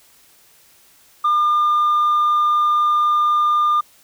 sine tone, 1204 Hz, D6, 43 cents sharp, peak -11 dBFS, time 1.24-3.81 s, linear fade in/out 10 ms, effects tanh soft clip ceiling -12 dBFS + white hiss -52 dBFS RMS until 4.03 s

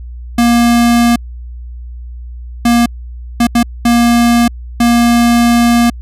square tone bursts at uneven times, 236.6 Hz, A#3, 26 cents sharp, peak -7 dBFS, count 6, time 0.38-1.16 / 2.65-2.86 / 3.4-3.47 / 3.55-3.63 / 3.85-4.48 / 4.8-5.9 s, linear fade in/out 5 ms, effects added 60 Hz sine -24 dBFS peak until 6.01 s + resampled to 32000 Hz

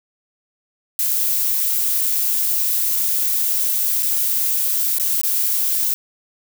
violet noise with dropouts, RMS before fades -19 dBFS, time 0.99-5.94 s, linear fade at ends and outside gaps 0 ms, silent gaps 4.024-4.03 / 4.984-4.998 / 5.214-5.234 s, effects none

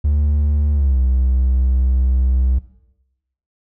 triangle tone with pitch glide, 73.42 to 63.92 Hz, D2 to C2, 0 to -40 cents, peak -10 dBFS, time 0.04-2.59 s, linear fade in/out 10 ms, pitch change -240 cents, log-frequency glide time 0.73-0.99 s, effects noise-tail reverb RT60 0.9 s tail -18 dB re dry + tanh soft clip ceiling -6 dBFS

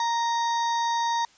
harmonic tone with a mistuned harmonic, 932.3 Hz, A#5, in tune, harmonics 1 / 2 / 4 / 5 / 6 / 7, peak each -23 / -35 / -35 / -42 / -41 / -42 dBFS, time 0-1.25 s, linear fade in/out 2 ms, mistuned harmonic 7, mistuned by -66 cents, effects white hiss -57 dBFS RMS until 1.37 s + resampled to 16000 Hz

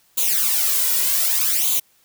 blue noise with flanger, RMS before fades -19 dBFS, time 0.17-1.8 s, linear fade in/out 10 ms, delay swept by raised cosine 0.28 to 2.08 ms, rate 0.65 Hz, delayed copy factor +0.8, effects white hiss -59 dBFS RMS until 2.04 s

